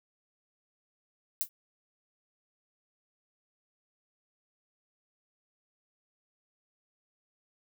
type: noise with exponential decay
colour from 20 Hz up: violet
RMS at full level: -25 dBFS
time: 1.41-1.49 s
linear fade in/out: 0 ms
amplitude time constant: 17 ms
effects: none